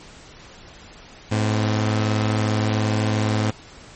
sawtooth tone pair together, 107.3 / 257.4 Hz, A2 / C4, -43 / -28 cents, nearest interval octave + minor third, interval 1515 cents, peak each -15 / -23 dBFS, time 1.31-3.51 s, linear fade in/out 10 ms, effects pink hiss -44 dBFS RMS until 3.95 s + MP3 32 kbps

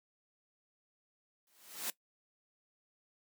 white noise with exponential growth, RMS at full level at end -35 dBFS, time 1.47-1.9 s, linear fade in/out 1 ms, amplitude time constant 93 ms, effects noise-tail reverb RT60 0.1 s tail -18 dB re dry + high-pass 200 Hz 12 dB/octave

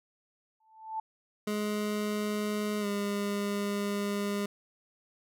sine tone with exponential growth, 880 Hz, A5, in tune, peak -29 dBFS, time 0.6-1 s, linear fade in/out 5 ms, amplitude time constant 85 ms
25% pulse tone with pitch glide, 209.7 to 203.1 Hz, G#3 to G#3, +17 to -38 cents, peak -26 dBFS, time 1.47-4.46 s, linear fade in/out 5 ms, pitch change -55 cents, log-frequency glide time 2.8-2.86 s
effects none

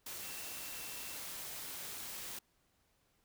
sine tone in noise, 2689 Hz, E7, 34 cents sharp, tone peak -54 dBFS, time 0.22-1.17 s, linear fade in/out 5 ms, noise white, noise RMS -45 dBFS, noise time 0.06-2.39 s, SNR -12 dB, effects pink hiss -75 dBFS RMS until 3.24 s

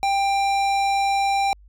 sine tone with hard clipping, 791 Hz, G5, 15 cents sharp, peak -20 dBFS, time 0.03-1.53 s, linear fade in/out 0 ms, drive 15 dB, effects added 50 Hz sine -46 dBFS peak until 1.68 s

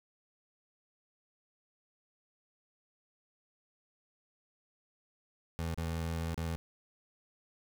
25% pulse tone with dropouts, 82.41 Hz, E2, in tune, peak -30 dBFS, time 5.59-6.56 s, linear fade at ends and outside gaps 0 ms, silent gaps 5.744-5.776 / 6.344-6.377 s, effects none

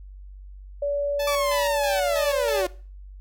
sine tone, 573 Hz, D5, 43 cents flat, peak -22 dBFS, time 0.82-2.66 s, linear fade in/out 5 ms
10% pulse tone with tremolo, 872 Hz, A5, 16 cents flat, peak -22 dBFS, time 1.19-2.62 s, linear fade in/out 10 ms, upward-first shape square, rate 3.1 Hz, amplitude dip 80%
sawtooth linear sweep, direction down, 1172 to 347.8 Hz, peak -21 dBFS, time 1.27-2.67 s, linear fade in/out 5 ms
effects noise-tail reverb RT60 0.4 s tail -20 dB re dry + added 48 Hz sine -39 dBFS peak until 3.2 s

